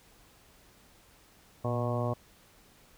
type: harmonic tone with a mistuned harmonic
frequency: 121.4 Hz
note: B2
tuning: 29 cents flat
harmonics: 1 / 2 / 3 / 4 / 5 / 6 / 7 / 8 / 9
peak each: -31 / -37 / -40 / -38 / -35 / -41 / -44 / -45 / -40 dBFS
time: 1.64-2.14 s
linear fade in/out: 10 ms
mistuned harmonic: 1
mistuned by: -70 cents
effects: pink hiss -60 dBFS RMS until 2.97 s

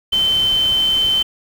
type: tone in noise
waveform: sine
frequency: 3081 Hz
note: G7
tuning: 31 cents flat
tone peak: -13 dBFS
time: 0.12-1.23 s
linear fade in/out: 10 ms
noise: pink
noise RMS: -31 dBFS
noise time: 0.12-1.23 s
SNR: +15 dB
effects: none

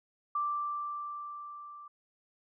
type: tone with level ramp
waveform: sine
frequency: 1174.7 Hz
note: D6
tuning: in tune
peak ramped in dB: -28 to -46 dBFS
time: 0.35-1.88 s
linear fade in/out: 5 ms
effects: none

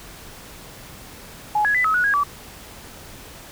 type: tone with pitch steps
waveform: sine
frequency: 841 / 1673 / 1997 / 1282 / 1464 / 1642 / 1151 Hz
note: G#5 / G#6 / B6 / E6 / F#6 / G#6 / D6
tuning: +22 / +12 / +19 / -49 / -19 / -20 / -35 cents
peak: -16 dBFS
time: 1.55-2.236 s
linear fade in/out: 5 ms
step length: 98 ms
effects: pink hiss -41 dBFS RMS until 3.51 s

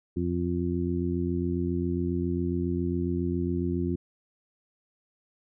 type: harmonic tone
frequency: 87.31 Hz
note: F2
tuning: in tune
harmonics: 1 / 2 / 3 / 4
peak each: -31 / -31 / -31 / -31 dBFS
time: 0.16-3.96 s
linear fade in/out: 10 ms
effects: none

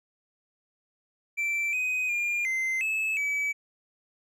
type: tone with pitch steps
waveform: triangle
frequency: 2339 / 2507 / 2408 / 2074 / 2602 / 2289 Hz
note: D7 / D#7 / D7 / C7 / E7 / D7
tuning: -8 / +12 / +43 / -16 / -23 / -45 cents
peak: -24 dBFS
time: 1.37-3.53 s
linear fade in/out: 20 ms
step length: 360 ms
effects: none

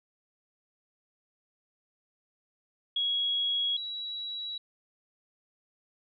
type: tone pair in turn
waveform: sine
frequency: 3322 / 3897 Hz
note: G#7 / B7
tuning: 0 / -24 cents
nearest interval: minor third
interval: 276 cents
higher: second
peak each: -26 / -34 dBFS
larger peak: first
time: 2.96-3.77 / 3.77-4.58 s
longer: neither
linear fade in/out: 5 ms
effects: none

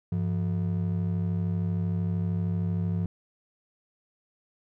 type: ring-modulated tone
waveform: triangle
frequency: 135.8 Hz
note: C#3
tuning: 35 cents flat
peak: -20 dBFS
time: 0.12-3.06 s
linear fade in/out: 2 ms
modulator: 36.5 Hz
effects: none

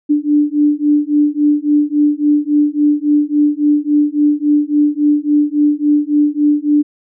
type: beating tone pair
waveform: sine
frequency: 293.4 / 297 Hz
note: D4 / D4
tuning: -2 / +20 cents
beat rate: 3.6 Hz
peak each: -13 dBFS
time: 0.09-6.83 s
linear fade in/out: 20 ms
effects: none

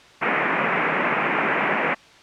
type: band-pass noise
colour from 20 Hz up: white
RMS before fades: -22 dBFS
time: 0.21-1.95 s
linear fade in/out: 20 ms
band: 150 to 2400 Hz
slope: 48 dB/octave
effects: white hiss -48 dBFS RMS until 2.22 s + low-pass 4000 Hz 12 dB/octave

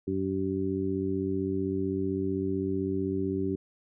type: harmonic tone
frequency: 95.7 Hz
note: G2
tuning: 41 cents flat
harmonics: 1 / 2 / 3 / 4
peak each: -36 / -34 / -31 / -31 dBFS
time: 0.07-3.56 s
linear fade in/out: 10 ms
effects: none

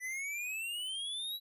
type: exponential sweep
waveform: square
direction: up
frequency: 1975.5 to 3951 Hz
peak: -37 dBFS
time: 0-1.4 s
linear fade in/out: 50 ms
effects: resampled to 32000 Hz

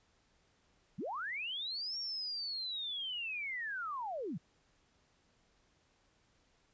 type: linear two-way sweep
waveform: sine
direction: up then down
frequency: 125.8 to 5588 to 125.8 Hz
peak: -37 dBFS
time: 0.98-4.38 s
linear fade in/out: 10 ms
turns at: 1.98 s
effects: pink hiss -72 dBFS RMS until 6.73 s + resampled to 16000 Hz

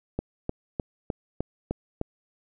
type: click train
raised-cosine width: 2 ms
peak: -14 dBFS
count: 7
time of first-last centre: 0.19-2.014 s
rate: 3.29 Hz
effects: none

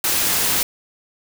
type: noise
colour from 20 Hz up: white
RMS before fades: -19 dBFS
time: 0.04-0.63 s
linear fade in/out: 2 ms
effects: none

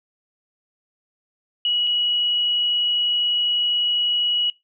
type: tone pair in turn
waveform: sine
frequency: 2918 / 2918 Hz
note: F#7 / F#7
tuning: -25 / -25 cents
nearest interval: unison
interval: 0 cents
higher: neither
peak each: -18 / -18 dBFS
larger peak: neither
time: 1.65-1.87 / 1.87-4.5 s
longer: second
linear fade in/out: 2 ms
effects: noise-tail reverb RT60 0.2 s tail -23 dB re dry

